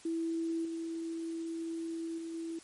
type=tone with level steps; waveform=sine; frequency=329.6 Hz; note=E4; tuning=in tune; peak=-31 / -35 / -38 / -36 dBFS; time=0.05-2.59 s; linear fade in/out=5 ms; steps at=0.65 / 2.18 / 2.34 s; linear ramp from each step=2 ms; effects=white hiss -56 dBFS RMS until 2.63 s + MP3 48 kbps